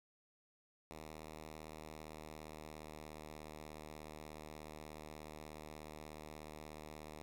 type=tone with pitch glide; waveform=5% pulse; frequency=77.78 to 76.66 Hz; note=D#2 to D#2; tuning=0 to -25 cents; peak=-38 dBFS; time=0.91-7.22 s; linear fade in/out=0 ms; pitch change=-25 cents; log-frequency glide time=1.69-3.33 s; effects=none